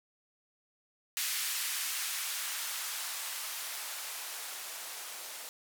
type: noise with band-pass filter sweep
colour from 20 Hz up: violet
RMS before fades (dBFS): -38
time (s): 1.17-5.49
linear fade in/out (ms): 0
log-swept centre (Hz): 1800 to 510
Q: 0.89
effects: none